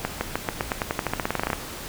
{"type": "accelerating click train", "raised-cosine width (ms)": 0.5, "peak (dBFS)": -8, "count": 20, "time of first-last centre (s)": [0.05, 1.532], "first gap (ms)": 160, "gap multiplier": 0.91, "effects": ["pink hiss -36 dBFS RMS until 1.88 s"]}